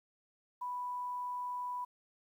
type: tone with quantisation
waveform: sine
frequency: 987.8 Hz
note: B5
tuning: in tune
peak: -36 dBFS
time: 0.61-1.85 s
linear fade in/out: 10 ms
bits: 11
effects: none